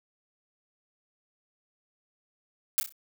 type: noise with echo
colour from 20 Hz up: blue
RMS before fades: -23 dBFS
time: 2.78-2.8 s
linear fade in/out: 0 ms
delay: 31 ms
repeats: 4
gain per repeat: -8 dB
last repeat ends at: 2.924 s
effects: none